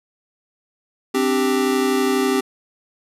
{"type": "chord", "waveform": "square", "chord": "C suspended second", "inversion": "none", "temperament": "equal", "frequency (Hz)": [261.6, 293.7, 392], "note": ["C4", "D4", "G4"], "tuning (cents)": [0, 0, 0], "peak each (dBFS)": [-21, -26, -20], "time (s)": [1.14, 2.41], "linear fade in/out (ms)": 10, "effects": ["resampled to 32000 Hz"]}